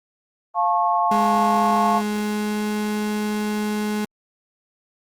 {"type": "chord", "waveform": "sine", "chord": "F augmented", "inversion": "none", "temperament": "just", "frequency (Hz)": [698.5, 873.1, 1091.3], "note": ["F5", "A5", "C#6"], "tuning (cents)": [0, -14, -27], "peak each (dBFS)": -21, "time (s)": [0.54, 2.02], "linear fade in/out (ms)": 50}
{"type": "tone with pitch glide", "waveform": "35% pulse", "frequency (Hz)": [209.2, 210.8], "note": ["G#3", "G#3"], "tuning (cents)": [13, 26], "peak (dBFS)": -20, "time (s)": [1.11, 4.05], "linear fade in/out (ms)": 5, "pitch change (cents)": 13, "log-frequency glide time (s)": [1.84, 2.65]}
{"effects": ["Opus 24 kbps"]}